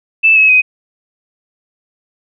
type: tone with pitch steps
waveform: sine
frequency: 2637 / 2574 / 2512 Hz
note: E7 / E7 / D#7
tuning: 0 / -42 / +16 cents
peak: -5 dBFS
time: 0.23-0.62 s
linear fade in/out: 20 ms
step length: 130 ms
effects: none